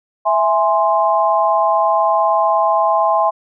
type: chord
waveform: sine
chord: E augmented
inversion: none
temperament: equal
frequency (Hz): 659.3 / 830.6 / 1046.5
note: E5 / G#5 / B#5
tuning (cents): 0 / 0 / 0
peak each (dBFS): -16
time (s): 0.25-3.31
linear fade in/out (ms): 20
effects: none